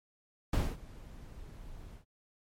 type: noise with ADSR envelope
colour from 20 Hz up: brown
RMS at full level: -25 dBFS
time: 0.53-2.05 s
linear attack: 4 ms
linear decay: 230 ms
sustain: -23 dB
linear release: 100 ms
effects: MP3 64 kbps